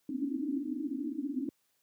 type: band-pass noise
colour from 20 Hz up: pink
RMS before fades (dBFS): -35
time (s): 0.09-1.49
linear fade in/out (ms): 2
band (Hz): 250 to 310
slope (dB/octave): 96
effects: white hiss -75 dBFS RMS until 1.82 s + high-pass 80 Hz 12 dB/octave